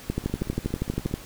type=two click trains; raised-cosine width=3 ms; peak=-24 / -12 dBFS; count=16 / 14; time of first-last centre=0.24-1.112 / 0.1-1.14 s; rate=17.2 / 12.5 Hz; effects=pink hiss -44 dBFS RMS until 1.25 s